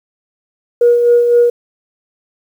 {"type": "tone with tremolo", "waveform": "sine", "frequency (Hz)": 478.3, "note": "A#4", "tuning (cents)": 44, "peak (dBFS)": -4, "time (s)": [0.81, 1.5], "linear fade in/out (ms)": 5, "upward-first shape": "sine", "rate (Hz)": 3.9, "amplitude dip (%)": 45, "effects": ["tanh soft clip ceiling -1 dBFS", "7-bit"]}